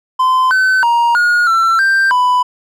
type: tone with pitch steps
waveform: triangle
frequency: 1028 / 1522 / 941 / 1437 / 1344 / 1575 / 995 Hz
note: C6 / F#6 / A#5 / F6 / E6 / G6 / B5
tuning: -31 / +48 / +16 / +49 / +33 / +8 / +13 cents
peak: -7 dBFS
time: 0.19-2.43 s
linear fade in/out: 10 ms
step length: 320 ms
effects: none